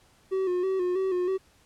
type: tone with vibrato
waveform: triangle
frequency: 370 Hz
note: F#4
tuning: in tune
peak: -22 dBFS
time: 0.31-1.38 s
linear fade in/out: 20 ms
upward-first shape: square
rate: 3.1 Hz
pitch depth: 51 cents each way
effects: pink hiss -61 dBFS RMS until 1.65 s + low-pass 11000 Hz 12 dB/octave